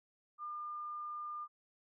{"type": "tone", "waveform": "sine", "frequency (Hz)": 1204, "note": "D6", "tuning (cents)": 43, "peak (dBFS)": -40, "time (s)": [0.38, 1.48], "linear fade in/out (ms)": 50, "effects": []}